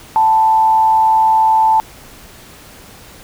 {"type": "tone with frequency modulation", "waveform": "sine", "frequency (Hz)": 880, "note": "A5", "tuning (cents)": 0, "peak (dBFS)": -8, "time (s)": [0.16, 1.8], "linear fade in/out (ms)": 0, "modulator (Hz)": 120, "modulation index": 0.33, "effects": ["pink hiss -39 dBFS RMS until 3.23 s"]}